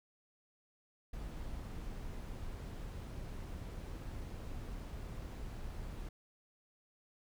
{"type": "noise", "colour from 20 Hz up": "brown", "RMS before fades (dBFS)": -44, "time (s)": [1.13, 6.09], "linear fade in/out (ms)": 5, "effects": []}